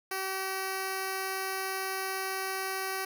5% pulse tone with notch filter, 382.2 Hz, G4, 44 cents flat, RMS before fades -34 dBFS, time 0.11-3.05 s, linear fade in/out 5 ms, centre 3400 Hz, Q 1.2, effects none

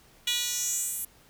10% pulse tone with high-pass filter sweep, 484.6 Hz, B4, 33 cents flat, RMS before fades -30 dBFS, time 0.27-1.05 s, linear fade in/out 5 ms, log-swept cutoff 3400 to 11000 Hz, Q 3.3, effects pink hiss -58 dBFS RMS until 1.29 s

